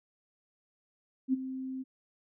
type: tone with ADSR envelope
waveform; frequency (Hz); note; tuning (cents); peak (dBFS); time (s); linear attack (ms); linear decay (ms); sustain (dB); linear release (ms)
sine; 261.6; C4; 0; -22; 1.28-1.84; 53; 20; -13; 26
effects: none